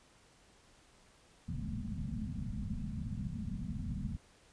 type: low-pass noise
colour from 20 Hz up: white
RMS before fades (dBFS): -39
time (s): 1.48-4.17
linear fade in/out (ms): 5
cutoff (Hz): 240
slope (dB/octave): 96
effects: pink hiss -64 dBFS RMS until 4.52 s + resampled to 22050 Hz